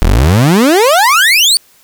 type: exponential sweep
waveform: 30% pulse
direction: up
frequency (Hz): 36.71 to 4699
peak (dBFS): -3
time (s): 0.02-1.57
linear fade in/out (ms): 0
effects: white hiss -47 dBFS RMS until 1.83 s